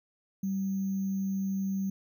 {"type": "tone with sample-and-hold", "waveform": "sine", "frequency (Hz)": 193.6, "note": "G3", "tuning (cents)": -21, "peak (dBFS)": -28, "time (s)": [0.43, 1.9], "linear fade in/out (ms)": 5, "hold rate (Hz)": 6300, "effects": []}